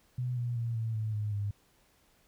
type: tone with pitch steps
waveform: sine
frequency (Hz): 124.7 / 120.59 / 116.62 / 112.78 / 109.06 / 105.47 / 101.99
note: B2 / B2 / A#2 / A2 / A2 / G#2 / G#2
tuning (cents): +17 / -41 / +1 / +43 / -15 / +27 / -31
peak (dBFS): -30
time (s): 0.18-1.51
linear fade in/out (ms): 5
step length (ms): 190
effects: pink hiss -67 dBFS RMS until 2.27 s